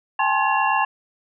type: tone cluster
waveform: sine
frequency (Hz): 798 / 866 / 1059 / 1701 / 2757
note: G5 / A5 / C6 / G#6 / F7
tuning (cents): +31 / -28 / +21 / +41 / -23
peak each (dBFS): -23 / -22 / -22 / -26 / -26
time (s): 0.19-0.85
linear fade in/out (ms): 5
effects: none